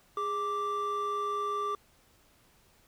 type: tone pair together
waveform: triangle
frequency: 412.5 / 1172.8 Hz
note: G#4 / D6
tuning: -12 / -3 cents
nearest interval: octave + tritone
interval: 1809 cents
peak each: -33 / -28 dBFS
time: 0.17-1.75 s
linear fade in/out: 2 ms
effects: tanh soft clip ceiling -23 dBFS + pink hiss -64 dBFS RMS until 2.87 s